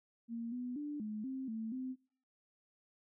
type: tone with pitch steps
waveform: sine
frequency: 231.8 / 247.6 / 294.1 / 213.4 / 263.8 / 222.6 / 258.2 Hz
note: A#3 / B3 / D4 / G#3 / C4 / A3 / C4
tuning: -10 / +5 / +3 / +47 / +14 / +20 / -23 cents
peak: -38 dBFS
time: 0.28-1.96 s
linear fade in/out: 50 ms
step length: 240 ms
effects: noise-tail reverb RT60 0.6 s tail -25 dB re dry